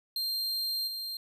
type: tone with level steps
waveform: 45% pulse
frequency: 4183 Hz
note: C8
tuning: 1 cent flat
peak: -29 / -34 dBFS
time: 0.16-1.17 s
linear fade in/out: 2 ms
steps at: 0.87 s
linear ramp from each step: 10 ms
effects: resampled to 32000 Hz